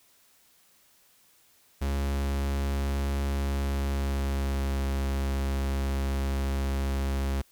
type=tone with pitch glide; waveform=45% pulse; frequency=69.3 to 68.11 Hz; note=C#2 to C#2; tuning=0 to -30 cents; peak=-26 dBFS; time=1.81-7.42 s; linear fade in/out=10 ms; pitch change=-30 cents; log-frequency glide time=3.61-4.84 s; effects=white hiss -62 dBFS RMS until 7.51 s